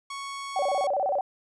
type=tone; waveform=sawtooth; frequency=1108.7 Hz; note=C#6; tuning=in tune; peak=-30 dBFS; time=0.1-0.87 s; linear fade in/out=5 ms
type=tone with vibrato; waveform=sine; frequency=659.3 Hz; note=E5; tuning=in tune; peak=-23 dBFS; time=0.56-1.21 s; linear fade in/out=2 ms; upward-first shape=square; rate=16 Hz; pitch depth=250 cents each way
effects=resampled to 22050 Hz